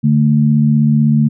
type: tone pair together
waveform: sine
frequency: 146.12 / 222.1 Hz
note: D3 / A3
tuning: -8 / +16 cents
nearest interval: perfect fifth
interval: 724 cents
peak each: -11 dBFS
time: 0.03-1.29 s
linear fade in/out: 20 ms
effects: none